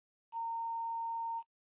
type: tone with quantisation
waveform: sine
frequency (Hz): 918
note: A#5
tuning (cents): -27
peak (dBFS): -35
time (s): 0.32-1.43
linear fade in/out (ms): 50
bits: 10
effects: noise-tail reverb RT60 0.1 s tail -22 dB re dry + resampled to 8000 Hz